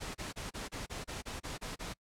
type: noise bursts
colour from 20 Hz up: pink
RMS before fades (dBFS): -41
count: 11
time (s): 0-1.94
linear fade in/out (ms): 20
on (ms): 150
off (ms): 29
effects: noise-tail reverb RT60 0.1 s tail -26 dB re dry + low-pass 9000 Hz 12 dB/octave